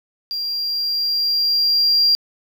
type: tone with level ramp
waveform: triangle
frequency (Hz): 4764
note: D8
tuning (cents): +24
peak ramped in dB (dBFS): -21 to -9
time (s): 0.31-2.15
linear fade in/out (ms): 0
effects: tanh soft clip ceiling -8 dBFS + 8-bit